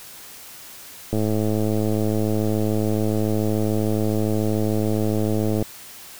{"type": "click train", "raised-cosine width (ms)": 2, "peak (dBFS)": -10, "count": 482, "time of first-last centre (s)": [1.13, 5.625], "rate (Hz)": 107, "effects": ["white hiss -41 dBFS RMS until 6.19 s"]}